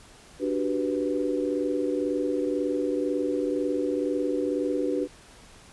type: chord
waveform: sine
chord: G major seventh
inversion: second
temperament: equal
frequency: 293.7 / 370 / 392 / 493.9 Hz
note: D4 / F#4 / G4 / B4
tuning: 0 / 0 / 0 / 0 cents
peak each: -28 / -30 / -33 / -29 dBFS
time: 0.39-5.08 s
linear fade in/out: 50 ms
effects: pink hiss -51 dBFS RMS until 5.72 s + resampled to 24000 Hz